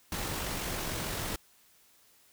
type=noise with amplitude modulation; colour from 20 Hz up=pink; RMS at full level=-34 dBFS; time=0.12-1.36 s; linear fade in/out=2 ms; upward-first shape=sine; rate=46.7 Hz; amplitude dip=25%; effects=white hiss -63 dBFS RMS until 2.32 s